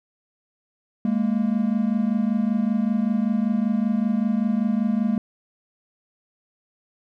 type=tone pair together; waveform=triangle; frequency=205.6 / 230.8 Hz; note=G#3 / A#3; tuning=-17 / -17 cents; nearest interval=major second; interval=200 cents; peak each=-20 dBFS; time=1.05-5.18 s; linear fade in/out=2 ms; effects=none